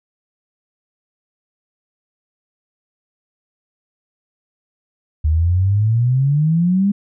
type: exponential sweep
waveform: sine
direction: up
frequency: 74.9 to 205.5 Hz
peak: -12 dBFS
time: 5.24-6.92 s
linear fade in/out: 10 ms
effects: none